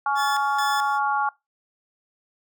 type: harmonic tone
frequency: 279.9 Hz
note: C#4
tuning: 17 cents sharp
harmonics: 3 / 4 / 5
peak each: -23 / -25 / -27 dBFS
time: 0.06-1.29 s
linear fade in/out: 2 ms
type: tone with tremolo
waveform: 15% pulse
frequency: 1728 Hz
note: A6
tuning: 32 cents flat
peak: -21 dBFS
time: 0.15-1 s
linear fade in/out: 50 ms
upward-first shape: square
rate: 2.3 Hz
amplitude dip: 80%
effects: noise-tail reverb RT60 0.2 s tail -22 dB re dry